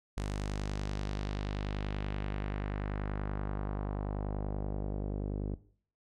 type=tone with low-pass filter sweep; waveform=sawtooth; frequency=50.4 Hz; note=G1; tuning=49 cents sharp; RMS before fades=-35 dBFS; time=0.17-5.55 s; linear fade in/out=5 ms; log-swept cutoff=8800 to 400 Hz; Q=1.3; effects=noise-tail reverb RT60 0.5 s tail -17 dB re dry

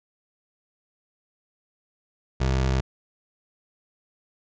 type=tone; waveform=25% pulse; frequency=65.41 Hz; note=C2; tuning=in tune; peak=-17 dBFS; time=2.4-2.81 s; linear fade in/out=10 ms; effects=resampled to 16000 Hz

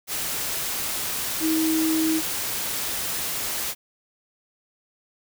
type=tone in noise; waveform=sine; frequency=318.8 Hz; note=D#4; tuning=42 cents sharp; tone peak=-20 dBFS; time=1.4-2.22 s; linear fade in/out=50 ms; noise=white; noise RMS=-28 dBFS; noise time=0.07-3.75 s; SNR=+5 dB; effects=none

